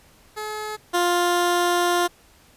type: tone pair in turn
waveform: 15% pulse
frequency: 427.1 / 351 Hz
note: G#4 / F4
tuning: +48 / +9 cents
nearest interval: minor third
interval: 339 cents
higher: first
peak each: -22 / -12 dBFS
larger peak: second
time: 0.36-0.77 / 0.93-2.08 s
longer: second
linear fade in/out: 20 ms
effects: pink hiss -54 dBFS RMS until 2.56 s + resampled to 32000 Hz